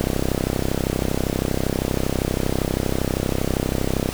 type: click train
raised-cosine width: 2 ms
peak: -7 dBFS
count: 134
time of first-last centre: 0.01-4.09 s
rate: 32.6 Hz
effects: added 60 Hz sine -38 dBFS peak until 4.13 s + pink hiss -32 dBFS RMS until 4.13 s